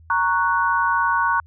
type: chord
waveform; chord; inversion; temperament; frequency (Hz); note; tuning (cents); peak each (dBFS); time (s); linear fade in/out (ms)
sine; F# major; first; equal; 932.3 / 1108.7 / 1480; A#5 / C#6 / F#6; 0 / 0 / 0; -21; 0.1-1.4; 2
effects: added 81 Hz sine -45 dBFS peak until 1.46 s